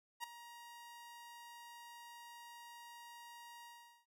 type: tone with ADSR envelope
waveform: sawtooth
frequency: 945 Hz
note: A#5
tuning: 23 cents sharp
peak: -35 dBFS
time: 0.2-4.06 s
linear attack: 37 ms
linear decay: 6 ms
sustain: -14 dB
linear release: 420 ms
effects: none